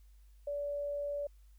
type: tone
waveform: sine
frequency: 576 Hz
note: D5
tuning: 34 cents flat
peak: -34 dBFS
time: 0.47-1.27 s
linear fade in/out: 5 ms
effects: added 50 Hz sine -56 dBFS peak until 1.58 s + white hiss -75 dBFS RMS until 1.58 s